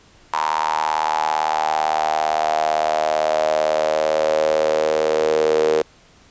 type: tone with high-pass filter sweep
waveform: sawtooth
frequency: 77.78 Hz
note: D#2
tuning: in tune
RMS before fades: -19 dBFS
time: 0.33-5.82 s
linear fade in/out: 5 ms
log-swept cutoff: 960 to 450 Hz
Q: 8.2
effects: pink hiss -51 dBFS RMS until 6.3 s + resampled to 16000 Hz